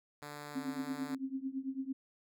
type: tone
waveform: 5% pulse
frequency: 146.83 Hz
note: D3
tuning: in tune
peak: -33 dBFS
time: 0.22-1.15 s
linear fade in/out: 2 ms
type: tone with tremolo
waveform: sine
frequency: 266.7 Hz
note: C4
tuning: 33 cents sharp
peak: -32 dBFS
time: 0.55-1.93 s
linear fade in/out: 10 ms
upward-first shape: triangle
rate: 9 Hz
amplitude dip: 95%
effects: none

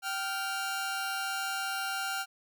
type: tone pair together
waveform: sawtooth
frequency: 775.9 / 1396.9 Hz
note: G5 / F6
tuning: -18 / 0 cents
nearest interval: minor seventh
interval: 1018 cents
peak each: -32 / -30 dBFS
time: 0.02-2.26 s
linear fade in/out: 50 ms
effects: none

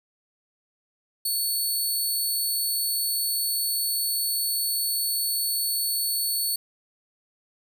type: tone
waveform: 10% pulse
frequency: 4435 Hz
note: C#8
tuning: in tune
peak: -17 dBFS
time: 1.25-6.56 s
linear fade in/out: 5 ms
effects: none

